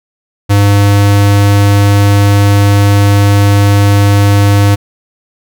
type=tone; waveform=square; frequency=101.1 Hz; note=G#2; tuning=46 cents flat; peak=-5 dBFS; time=0.49-4.76 s; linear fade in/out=20 ms; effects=none